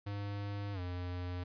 square tone with pitch glide, 101.5 to 89.39 Hz, G#2 to F2, -39 to +41 cents, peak -38 dBFS, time 0.06-1.44 s, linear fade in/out 10 ms, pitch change -220 cents, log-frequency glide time 0.73-0.8 s, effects resampled to 11025 Hz + 13-bit

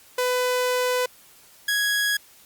sawtooth tone pair in turn, 500 / 1663 Hz, B4 / G#6, +21 / +2 cents, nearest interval octave + major sixth, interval 2081 cents, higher second, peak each -17 dBFS, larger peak neither, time 0.18-1.06 / 1.68-2.17 s, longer first, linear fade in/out 5 ms, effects white hiss -52 dBFS RMS until 2.45 s + Opus 48 kbps

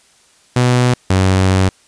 sawtooth tone pair in turn, 124 / 94.41 Hz, B2 / F#2, +7 / +35 cents, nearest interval perfect fourth, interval 472 cents, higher first, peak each -6 dBFS, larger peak neither, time 0.56-0.94 / 1.1-1.69 s, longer second, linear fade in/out 5 ms, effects white hiss -51 dBFS RMS until 1.87 s + resampled to 22050 Hz

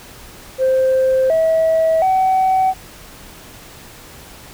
sine tone with pitch steps, 523 / 646 / 756 Hz, C5 / E5 / F#5, -1 / -35 / +37 cents, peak -10 dBFS, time 0.58-2.74 s, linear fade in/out 50 ms, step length 720 ms, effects tanh soft clip ceiling -9 dBFS + pink hiss -39 dBFS RMS until 4.53 s

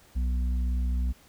harmonic tone, 61.74 Hz, B1, in tune, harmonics 1 / 3 / 4, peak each -24 / -41 / -42 dBFS, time 0.15-1.13 s, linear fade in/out 20 ms, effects pink hiss -57 dBFS RMS until 1.28 s

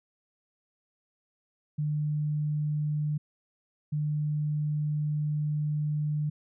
sine tone pair in turn, 150 / 150 Hz, D3 / D3, +37 / +37 cents, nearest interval unison, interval 0 cents, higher neither, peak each -26 dBFS, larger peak neither, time 1.78-3.18 / 3.92-6.3 s, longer second, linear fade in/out 10 ms, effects none

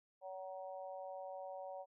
harmonic tone, 188.2 Hz, F#3, 30 cents sharp, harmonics 3 / 4 / 5, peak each -47 / -49 / -55 dBFS, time 0.21-1.86 s, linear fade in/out 50 ms, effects none

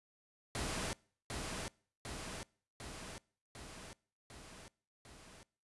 pink noise with echo, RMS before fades -39 dBFS, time 0.55-0.93 s, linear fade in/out 0 ms, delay 750 ms, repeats 6, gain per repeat -3 dB, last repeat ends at 5.43 s, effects noise-tail reverb RT60 0.5 s tail -25 dB re dry + resampled to 24000 Hz

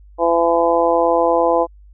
harmonic tone, 168.7 Hz, E3, 40 cents sharp, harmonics 2 / 3 / 4 / 5 / 6, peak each -21 / -16 / -18 / -20 / -21 dBFS, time 0.18-1.67 s, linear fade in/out 50 ms, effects added 50 Hz sine -41 dBFS peak until 1.93 s

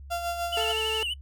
35% pulse tone with tremolo, 690 Hz, F5, 21 cents flat, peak -25 dBFS, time 0.1-0.73 s, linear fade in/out 20 ms, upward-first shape sine, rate 6.7 Hz, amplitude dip 50%
triangle tone with vibrato, 2872 Hz, F7, 48 cents sharp, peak -26 dBFS, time 0.52-1.14 s, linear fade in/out 10 ms, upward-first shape triangle, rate 12 Hz, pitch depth 99 cents each way
sawtooth tone, 440 Hz, A4, in tune, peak -25 dBFS, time 0.57-1.03 s, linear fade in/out 2 ms
effects noise-tail reverb RT60 0.1 s tail -23 dB re dry + added 69 Hz sine -41 dBFS peak until 1.21 s

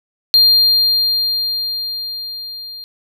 triangle tone with level ramp, 4200 Hz, C8, 6 cents sharp, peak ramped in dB -5 to -28 dBFS, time 0.34-2.84 s, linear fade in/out 0 ms, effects none

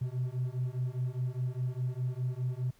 triangle beating tone pair, 124 / 128.9 Hz, B2 / C3, +7 / -26 cents, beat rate 4.9 Hz, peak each -31 / -31 dBFS, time 0.01-2.71 s, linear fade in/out 10 ms, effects tanh soft clip ceiling -24 dBFS + pink hiss -66 dBFS RMS until 2.79 s

